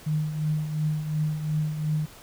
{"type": "tone with tremolo", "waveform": "sine", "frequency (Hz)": 153.4, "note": "D#3", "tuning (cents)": -24, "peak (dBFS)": -21, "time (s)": [0.06, 2.06], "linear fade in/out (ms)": 10, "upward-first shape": "triangle", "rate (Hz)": 2.8, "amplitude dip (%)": 65, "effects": ["pink hiss -48 dBFS RMS until 2.22 s"]}